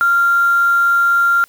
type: tone with quantisation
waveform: sine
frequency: 1388 Hz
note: F6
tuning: 11 cents flat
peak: -10 dBFS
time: 0.01-1.44 s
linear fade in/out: 0 ms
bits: 5
effects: white hiss -51 dBFS RMS until 1.48 s